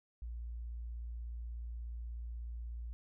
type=tone; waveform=sine; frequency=58.27 Hz; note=A#1; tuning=in tune; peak=-40 dBFS; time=0.22-2.93 s; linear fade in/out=0 ms; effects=none